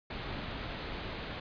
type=low-pass noise; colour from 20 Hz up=pink; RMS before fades=-40 dBFS; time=0.1-1.4 s; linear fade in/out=5 ms; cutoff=4300 Hz; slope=48 dB/octave; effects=resampled to 11025 Hz